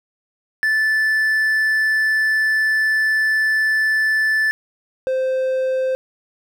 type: tone pair in turn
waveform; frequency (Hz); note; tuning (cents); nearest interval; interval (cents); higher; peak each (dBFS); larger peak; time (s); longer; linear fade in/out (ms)
triangle; 1752 / 520.9; A6 / C5; -8 / -8; octave + major sixth; 2100; first; -13 / -15; first; 0.63-4.51 / 5.07-5.95; first; 0
effects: none